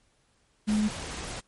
sine tone in noise, 212.1 Hz, G#3, 37 cents sharp, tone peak -22 dBFS, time 0.67-0.89 s, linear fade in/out 20 ms, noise pink, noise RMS -37 dBFS, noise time 0.67-1.41 s, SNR +12 dB, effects pink hiss -68 dBFS RMS until 1.47 s + MP3 48 kbps

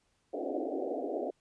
pink band-pass noise, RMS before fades -35 dBFS, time 0.33-1.31 s, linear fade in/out 10 ms, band 260 to 740 Hz, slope 96 dB/octave, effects pink hiss -74 dBFS RMS until 1.4 s + resampled to 22050 Hz

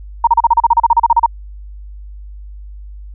sine tone bursts, 932.3 Hz, A#5, in tune, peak -5 dBFS, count 16, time 0.24-1.262 s, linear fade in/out 5 ms, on 32 ms, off 34 ms, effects added 50 Hz sine -29 dBFS peak until 3.14 s

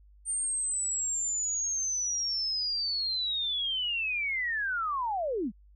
sine linear sweep, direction down, 8870 to 175.3 Hz, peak -28 dBFS, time 0.25-5.52 s, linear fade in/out 50 ms, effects added 50 Hz sine -54 dBFS peak until 5.75 s

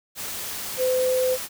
sine tone in noise, 511 Hz, C5, 41 cents flat, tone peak -19 dBFS, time 0.77-1.38 s, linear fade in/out 50 ms, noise white, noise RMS -32 dBFS, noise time 0.15-1.49 s, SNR +10 dB, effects none

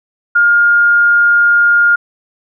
sine tone, 1415 Hz, F6, 22 cents sharp, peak -6 dBFS, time 0.35-1.96 s, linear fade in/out 10 ms, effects none

